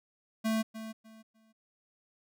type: tone with echo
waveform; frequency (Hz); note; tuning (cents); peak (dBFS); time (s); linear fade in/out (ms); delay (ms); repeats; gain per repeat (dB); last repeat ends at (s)
square; 221.2; A3; +9; -28; 0.44-0.63; 20; 300; 3; -12; 1.53
effects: none